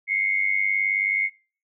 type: tone pair together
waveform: sine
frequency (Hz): 2099 / 2198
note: C7 / C#7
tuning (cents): +5 / -15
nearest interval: minor second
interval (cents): 80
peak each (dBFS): -23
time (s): 0.07-1.3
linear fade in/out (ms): 50
effects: noise-tail reverb RT60 0.4 s tail -23 dB re dry